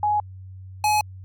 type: tone pair in turn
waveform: sine / square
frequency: 837 / 845.3 Hz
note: G#5 / G#5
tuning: +13 / +30 cents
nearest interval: unison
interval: 17 cents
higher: second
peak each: -18 dBFS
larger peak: neither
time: 0.03-0.2 / 0.84-1.01 s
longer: neither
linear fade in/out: 2 ms
effects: added 94 Hz sine -37 dBFS peak until 1.24 s + AAC 64 kbps